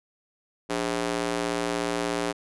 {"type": "tone with high-pass filter", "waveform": "square", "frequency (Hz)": 58.4, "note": "A#1", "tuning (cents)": 4, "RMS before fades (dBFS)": -28, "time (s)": [0.69, 2.33], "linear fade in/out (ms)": 20, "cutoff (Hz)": 350, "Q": 1.1, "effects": ["resampled to 24000 Hz"]}